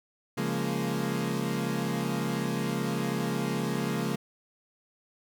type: chord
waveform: 30% pulse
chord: Bb minor seventh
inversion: first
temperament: equal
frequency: 138.59 / 174.61 / 207.7 / 233.1 Hz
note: Db3 / F3 / Ab3 / Bb3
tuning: 0 / 0 / 0 / 0 cents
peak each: -31 dBFS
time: 0.37-4.16 s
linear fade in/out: 10 ms
effects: none